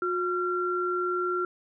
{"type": "tone pair together", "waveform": "sine", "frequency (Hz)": [360, 1369.4], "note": ["F#4", "F6"], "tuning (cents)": [-47, -34], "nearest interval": "octave + major seventh", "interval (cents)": 2313, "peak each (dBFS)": -28, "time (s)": [0.02, 1.45], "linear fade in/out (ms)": 2, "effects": []}